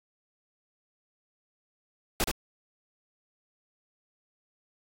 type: noise with echo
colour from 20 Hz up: pink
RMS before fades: -26 dBFS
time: 2.2-2.24 s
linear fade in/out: 0 ms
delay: 73 ms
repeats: 1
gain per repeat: -4 dB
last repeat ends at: 2.313 s
effects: AAC 48 kbps